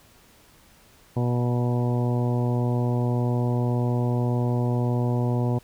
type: harmonic tone with a mistuned harmonic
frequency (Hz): 121.8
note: B2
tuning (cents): -24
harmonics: 1 / 2 / 3 / 4 / 5 / 6 / 7 / 8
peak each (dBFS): -22 / -28 / -32 / -34 / -36 / -38 / -39 / -40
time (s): 1.16-5.59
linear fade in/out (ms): 10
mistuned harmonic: 7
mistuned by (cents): +20
effects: pink hiss -55 dBFS RMS until 5.63 s